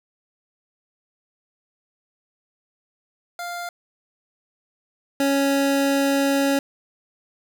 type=tone pair in turn; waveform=25% pulse; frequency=698.5 / 277.2 Hz; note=F5 / C#4; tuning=0 / 0 cents; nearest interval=octave + major third; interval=1600 cents; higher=first; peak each=-25 / -14 dBFS; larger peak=second; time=3.39-3.69 / 5.2-6.59 s; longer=second; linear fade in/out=2 ms; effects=none